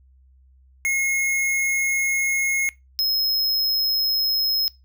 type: tone pair in turn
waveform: square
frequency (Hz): 2163 / 5145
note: C#7 / E8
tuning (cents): -43 / -43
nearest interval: octave + minor third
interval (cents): 1500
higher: second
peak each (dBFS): -20 / -19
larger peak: second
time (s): 0.85-2.69 / 2.99-4.68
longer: first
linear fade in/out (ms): 0
effects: noise-tail reverb RT60 0.2 s tail -20 dB re dry + added 65 Hz sine -51 dBFS peak until 4.84 s